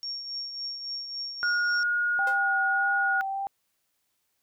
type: tone with tremolo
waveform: sine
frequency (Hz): 5530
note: F8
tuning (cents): -18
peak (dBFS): -30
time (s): 0.03-1.83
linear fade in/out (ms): 0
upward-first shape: triangle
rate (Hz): 3.6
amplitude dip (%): 55
type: tone with pitch glide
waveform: sine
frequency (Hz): 1435 to 1443.3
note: F6 to F#6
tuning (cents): +47 to -43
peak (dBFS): -23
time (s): 1.43-3.21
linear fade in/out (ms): 0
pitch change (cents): +10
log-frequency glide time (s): 1.59-2.93
type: tone with vibrato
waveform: sine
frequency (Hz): 784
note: G5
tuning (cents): 0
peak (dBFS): -28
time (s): 2.19-3.47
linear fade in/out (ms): 0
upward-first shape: sine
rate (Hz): 1.7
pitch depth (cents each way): 18
type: tone with exponential decay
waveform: sawtooth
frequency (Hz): 523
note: C5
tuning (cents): -1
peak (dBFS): -30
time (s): 2.27-2.42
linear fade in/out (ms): 2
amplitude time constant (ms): 32
effects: white hiss -75 dBFS RMS until 4.42 s